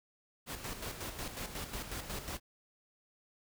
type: noise with tremolo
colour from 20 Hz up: pink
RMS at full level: -40 dBFS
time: 0.46-2.4 s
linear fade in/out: 50 ms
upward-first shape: square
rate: 5.5 Hz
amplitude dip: 55%
effects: none